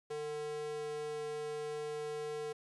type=tone with high-pass filter; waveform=square; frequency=149.9 Hz; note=D3; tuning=36 cents sharp; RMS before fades=-40 dBFS; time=0.1-2.53 s; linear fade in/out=10 ms; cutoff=390 Hz; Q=4.5; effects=resampled to 24000 Hz + 12-bit